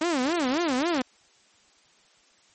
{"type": "tone with vibrato", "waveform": "sawtooth", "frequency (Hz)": 296, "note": "D4", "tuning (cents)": 14, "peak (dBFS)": -19, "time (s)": [0.01, 1.02], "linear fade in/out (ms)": 5, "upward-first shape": "sine", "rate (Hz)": 3.7, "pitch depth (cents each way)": 300, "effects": ["white hiss -60 dBFS RMS until 2.54 s", "MP3 32 kbps"]}